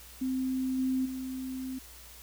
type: tone with level steps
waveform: sine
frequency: 260 Hz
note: C4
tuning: 11 cents flat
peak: -28 / -26 / -34 dBFS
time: 0.21-1.79 s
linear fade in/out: 10 ms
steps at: 0.78 / 1.05 s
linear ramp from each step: 10 ms
effects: added 60 Hz sine -53 dBFS peak until 2.22 s + white hiss -51 dBFS RMS until 2.22 s